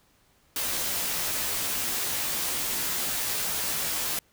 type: noise with comb filter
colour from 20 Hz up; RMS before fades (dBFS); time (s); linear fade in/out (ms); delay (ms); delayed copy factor
white; -29; 0.56-4.19; 2; 15; -0.7
effects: pink hiss -64 dBFS RMS until 4.32 s